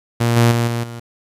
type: tone with level steps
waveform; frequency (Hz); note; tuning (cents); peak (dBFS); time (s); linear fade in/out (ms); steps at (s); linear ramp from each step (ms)
sawtooth; 117.8; A#2; +19; -10 / -6 / -11 / -15 / -25; 0.2-1; 10; 0.36 / 0.51 / 0.67 / 0.83; 10
effects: resampled to 32000 Hz + 8-bit